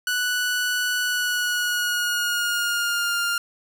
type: tone with pitch glide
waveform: sawtooth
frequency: 1480 to 1402.6 Hz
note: F#6 to F6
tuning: 0 to +7 cents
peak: -18 dBFS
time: 0.07-3.38 s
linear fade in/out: 2 ms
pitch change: -93 cents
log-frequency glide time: 1.02-3.19 s
effects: none